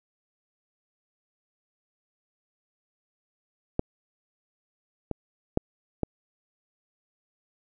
clicks, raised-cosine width 2 ms, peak -10 / -16 / -8 / -12 dBFS, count 4, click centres 3.794 / 5.113 / 5.574 / 6.033 s, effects none

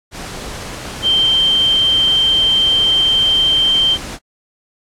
sine tone in noise, 3136 Hz, G7, in tune, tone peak -10 dBFS, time 1.02-3.98 s, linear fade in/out 50 ms, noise pink, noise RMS -28 dBFS, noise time 0.11-4.19 s, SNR +15 dB, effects low-pass 9000 Hz 12 dB/octave + AAC 64 kbps

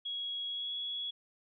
sine tone with pitch glide, 3322 to 3359 Hz, G#7 to G#7, 0 to +19 cents, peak -35 dBFS, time 0.05-1.11 s, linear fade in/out 10 ms, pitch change +19 cents, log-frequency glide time 0.48-0.74 s, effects none

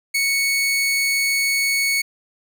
sawtooth tone, 2217 Hz, C#7, in tune, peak -14 dBFS, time 0.14-2.02 s, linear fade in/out 10 ms, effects none

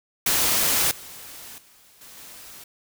white noise with level steps, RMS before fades -21 / -41 / -54 / -45 / -43 dBFS, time 0.26-2.64 s, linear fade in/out 5 ms, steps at 0.91 / 1.58 / 2.01 / 2.17 s, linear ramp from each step 2 ms, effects none

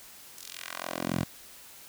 10% pulse tone with high-pass filter sweep, 43.65 Hz, F1, in tune, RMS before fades -35 dBFS, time 0.36-1.24 s, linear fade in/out 10 ms, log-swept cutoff 7400 to 110 Hz, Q 1.1, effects white hiss -50 dBFS RMS until 1.88 s

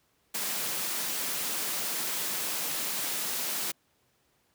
white high-pass noise, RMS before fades -32 dBFS, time 0.34-3.72 s, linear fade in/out 10 ms, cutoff 140 Hz, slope 96 dB/octave, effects pink hiss -70 dBFS RMS until 4.54 s + high-pass 80 Hz 12 dB/octave

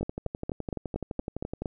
two click trains, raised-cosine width 2 ms, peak -19 / -17 dBFS, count 20 / 8, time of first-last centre 0.01-1.62 / 0.03-1.658 s, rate 11.8 / 4.3 Hz, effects none

